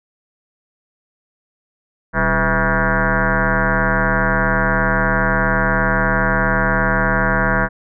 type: tone with frequency modulation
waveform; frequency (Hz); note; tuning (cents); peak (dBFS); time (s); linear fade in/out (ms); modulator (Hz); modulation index
sine; 811; G#5; -41; -13; 2.13-7.69; 50; 155; 6
effects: none